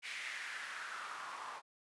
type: noise with band-pass filter sweep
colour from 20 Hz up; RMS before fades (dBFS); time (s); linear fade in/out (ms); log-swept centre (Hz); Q
white; -45; 0.02-1.62; 50; 2300 to 960; 3.3
effects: resampled to 24000 Hz